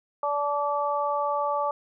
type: harmonic tone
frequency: 289.4 Hz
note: D4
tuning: 25 cents flat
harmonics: 2 / 3 / 4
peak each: -28 / -28 / -28 dBFS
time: 0.23-1.71 s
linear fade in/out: 2 ms
effects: none

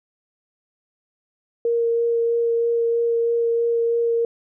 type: tone with vibrato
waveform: sine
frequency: 465.9 Hz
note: A#4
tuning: 1 cent flat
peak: -17 dBFS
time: 1.65-4.25 s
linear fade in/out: 2 ms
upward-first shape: sine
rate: 3.1 Hz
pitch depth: 9 cents each way
effects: none

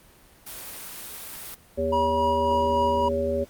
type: noise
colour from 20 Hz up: white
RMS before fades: -38 dBFS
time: 0.46-1.55 s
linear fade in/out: 10 ms
type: harmonic tone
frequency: 80.3 Hz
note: E2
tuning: 45 cents flat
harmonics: 1 / 3 / 5 / 7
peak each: -32 / -31 / -28 / -25 dBFS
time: 1.77-3.45 s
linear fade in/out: 20 ms
type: tone with tremolo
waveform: triangle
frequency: 963 Hz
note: B5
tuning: 44 cents flat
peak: -19 dBFS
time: 1.92-3.09 s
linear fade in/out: 10 ms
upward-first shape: sine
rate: 3.6 Hz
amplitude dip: 30%
effects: pink hiss -54 dBFS RMS until 3.49 s + Opus 32 kbps

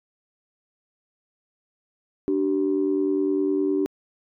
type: tone pair together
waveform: sine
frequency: 293.6 / 383.4 Hz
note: D4 / G4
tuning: 0 / -38 cents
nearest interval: perfect fourth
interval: 462 cents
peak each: -22 dBFS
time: 2.28-3.86 s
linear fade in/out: 0 ms
effects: tanh soft clip ceiling -13 dBFS

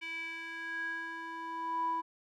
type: tone with band-pass filter sweep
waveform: square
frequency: 329.6 Hz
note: E4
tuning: in tune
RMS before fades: -38 dBFS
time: 0.01-2.02 s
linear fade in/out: 20 ms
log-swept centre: 2500 to 910 Hz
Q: 7
effects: none

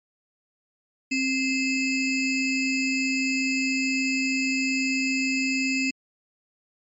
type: ring-modulated tone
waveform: square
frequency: 1174.7 Hz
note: D6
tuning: in tune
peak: -20 dBFS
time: 1.11-5.91 s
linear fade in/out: 10 ms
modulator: 1440 Hz
effects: MP3 32 kbps

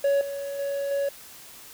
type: tone with level steps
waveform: triangle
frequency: 560 Hz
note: C#5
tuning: 18 cents sharp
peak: -17 / -28 / -24 / -21 dBFS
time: 0.04-1.09 s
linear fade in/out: 5 ms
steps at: 0.21 / 0.59 / 0.91 s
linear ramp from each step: 2 ms
effects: white hiss -46 dBFS RMS until 1.73 s

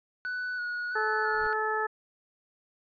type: tone with vibrato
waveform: triangle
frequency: 1472 Hz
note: F#6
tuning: 9 cents flat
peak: -29 dBFS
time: 0.25-1.53 s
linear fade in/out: 0 ms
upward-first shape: square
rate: 1.5 Hz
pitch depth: 21 cents each way
type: harmonic tone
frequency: 433.6 Hz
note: A4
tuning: 25 cents flat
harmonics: 1 / 2 / 3 / 4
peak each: -32 / -32 / -32 / -32 dBFS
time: 0.95-1.87 s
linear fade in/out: 10 ms
type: noise with exponential growth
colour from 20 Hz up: brown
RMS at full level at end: -40 dBFS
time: 1.2-1.47 s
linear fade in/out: 2 ms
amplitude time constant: 57 ms
effects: resampled to 11025 Hz

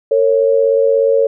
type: tone pair together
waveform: sine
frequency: 454.5 / 551.2 Hz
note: A#4 / C#5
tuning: -44 / -10 cents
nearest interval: minor third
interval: 334 cents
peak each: -12 dBFS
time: 0.11-1.27 s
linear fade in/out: 5 ms
effects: none

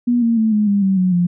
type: tone with pitch steps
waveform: sine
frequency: 241.7 / 230.9 / 220.6 / 210.8 / 201.4 / 192.39 / 183.81 / 175.61 Hz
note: B3 / A#3 / A3 / G#3 / G3 / G3 / F#3 / F3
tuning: -37 / -16 / +5 / +26 / +47 / -32 / -11 / +10 cents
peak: -12 dBFS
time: 0.07-1.27 s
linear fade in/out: 10 ms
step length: 150 ms
effects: none

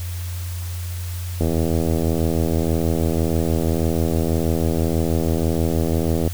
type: click train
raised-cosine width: 2 ms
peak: -8 dBFS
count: 399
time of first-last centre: 1.41-6.276 s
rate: 81.8 Hz
effects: added 88 Hz sine -25 dBFS peak until 6.33 s + white hiss -38 dBFS RMS until 6.33 s

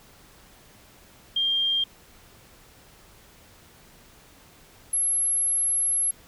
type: tone pair in turn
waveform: sine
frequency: 3198 / 11091 Hz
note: G7 / F9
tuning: +34 / -13 cents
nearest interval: octave + minor seventh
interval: 2153 cents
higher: second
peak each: -21 dBFS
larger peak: neither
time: 1.36-1.84 / 4.93-6.11 s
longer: second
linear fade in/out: 5 ms
effects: pink hiss -53 dBFS RMS until 6.27 s

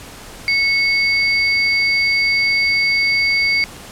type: tone pair together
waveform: sine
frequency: 2200 / 4670 Hz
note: C#7 / D8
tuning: -14 / -11 cents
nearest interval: octave + minor second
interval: 1303 cents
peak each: -14 / -20 dBFS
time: 0.48-3.64 s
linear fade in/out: 0 ms
effects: pink hiss -36 dBFS RMS until 3.91 s + low-pass 12000 Hz 12 dB/octave

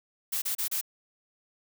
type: noise bursts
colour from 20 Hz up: blue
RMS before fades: -30 dBFS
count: 4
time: 0.32-0.813 s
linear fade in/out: 10 ms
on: 100 ms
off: 31 ms
effects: none

